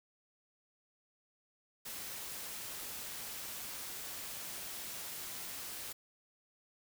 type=noise; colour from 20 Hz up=white; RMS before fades=-44 dBFS; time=1.85-5.93 s; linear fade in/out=10 ms; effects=none